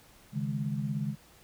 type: chord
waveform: sine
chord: C# suspended second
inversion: none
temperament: equal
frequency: 138.59 / 155.56 / 207.7 Hz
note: C#3 / D#3 / G#3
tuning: 0 / 0 / 0 cents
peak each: -33 / -35 / -34 dBFS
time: 0.32-1.16 s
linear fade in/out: 50 ms
effects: pink hiss -58 dBFS RMS until 1.43 s